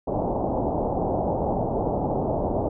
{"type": "low-pass noise", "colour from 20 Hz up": "white", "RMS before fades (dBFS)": -25, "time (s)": [0.07, 2.69], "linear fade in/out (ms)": 10, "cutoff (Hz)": 830, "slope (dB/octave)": 48, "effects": []}